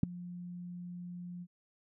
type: tone with ADSR envelope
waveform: sine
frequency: 176.7 Hz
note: F3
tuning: 21 cents sharp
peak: -17 dBFS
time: 0.03-1.47 s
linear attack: 4 ms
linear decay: 6 ms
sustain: -24 dB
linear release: 50 ms
effects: none